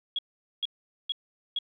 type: tone bursts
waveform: sine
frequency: 3322 Hz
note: G#7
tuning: in tune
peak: -26 dBFS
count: 4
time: 0.16-1.588 s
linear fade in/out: 2 ms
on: 27 ms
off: 440 ms
effects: 11-bit